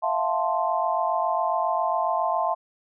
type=chord; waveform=sine; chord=F major seventh; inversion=third; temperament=equal with one note detuned; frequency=659.3 / 706.6 / 880 / 1046.5 Hz; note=E5 / F5 / A5 / C6; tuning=0 / +20 / 0 / 0 cents; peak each=-27 dBFS; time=0.02-2.55 s; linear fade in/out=20 ms; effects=none